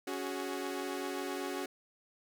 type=chord; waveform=sawtooth; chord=C# suspended fourth; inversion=none; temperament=equal with one note detuned; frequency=279.4 / 370 / 415.3 Hz; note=C#4 / F#4 / G#4; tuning=+14 / 0 / 0 cents; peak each=-36 / -35 / -39 dBFS; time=0.07-1.66 s; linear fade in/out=5 ms; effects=none